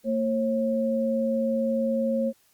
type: tone pair together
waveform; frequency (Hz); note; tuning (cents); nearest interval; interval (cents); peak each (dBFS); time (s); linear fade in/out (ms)
sine; 228.1 / 541.4; A#3 / C#5; -37 / -41; octave + minor third; 1496; -25; 0.04-2.33; 50
effects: white hiss -63 dBFS RMS until 2.53 s + Opus 48 kbps